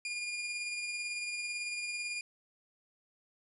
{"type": "tone with tremolo", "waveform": "sawtooth", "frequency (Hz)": 2421, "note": "D#7", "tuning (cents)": -48, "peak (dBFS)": -31, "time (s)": [0.05, 2.21], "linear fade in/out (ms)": 2, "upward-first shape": "sine", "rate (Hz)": 18, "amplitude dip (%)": 30, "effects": ["resampled to 24000 Hz", "11-bit"]}